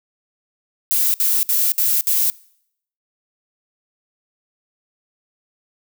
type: noise bursts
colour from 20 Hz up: violet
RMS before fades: -17 dBFS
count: 5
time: 0.91-2.3 s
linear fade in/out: 0 ms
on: 230 ms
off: 60 ms
effects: noise-tail reverb RT60 0.7 s tail -23 dB re dry